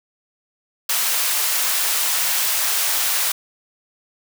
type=high-pass noise; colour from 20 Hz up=white; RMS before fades=-20 dBFS; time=0.89-3.32 s; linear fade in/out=5 ms; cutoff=750 Hz; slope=12 dB/octave; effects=none